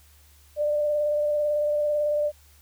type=tone with vibrato; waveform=sine; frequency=594 Hz; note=D5; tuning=20 cents sharp; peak=-21 dBFS; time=0.56-2.32 s; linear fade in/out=50 ms; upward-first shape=square; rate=18 Hz; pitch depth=15 cents each way; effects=added 73 Hz sine -54 dBFS peak until 2.61 s + white hiss -58 dBFS RMS until 2.61 s